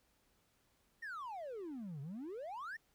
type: exponential two-way sweep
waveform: triangle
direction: down then up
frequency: 1900 to 132.8 to 1900 Hz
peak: -40 dBFS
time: 1.02-2.77 s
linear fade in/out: 10 ms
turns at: 2.01 s
effects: tanh soft clip ceiling -37 dBFS + pink hiss -75 dBFS RMS until 2.94 s